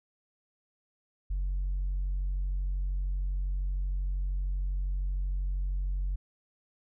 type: tone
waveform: sine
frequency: 46.42 Hz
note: F#1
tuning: 6 cents sharp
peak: -26 dBFS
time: 1.3-6.16 s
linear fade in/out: 10 ms
effects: tanh soft clip ceiling -26 dBFS